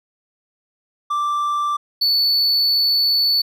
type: tone pair in turn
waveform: triangle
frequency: 1174.7 / 4463 Hz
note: D6 / C#8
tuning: 0 / +11 cents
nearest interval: octave + major seventh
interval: 2311 cents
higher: second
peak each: -16 / -13 dBFS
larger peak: second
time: 1.1-1.77 / 2.01-3.42 s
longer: second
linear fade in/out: 10 ms
effects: none